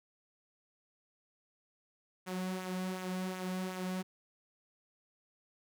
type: tone with flanger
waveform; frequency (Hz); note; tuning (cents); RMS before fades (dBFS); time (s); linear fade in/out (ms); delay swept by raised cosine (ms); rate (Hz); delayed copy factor
sawtooth; 185; F#3; 0; -38; 2.26-4.03; 20; 0.2 to 3.2; 2.7; -0.5
effects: none